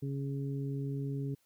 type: harmonic tone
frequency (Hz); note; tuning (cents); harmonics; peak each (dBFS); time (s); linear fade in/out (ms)
138.59; C#3; 0; 1 / 2 / 3; -34 / -40 / -44; 0.02-1.35; 10
effects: white hiss -73 dBFS RMS until 1.45 s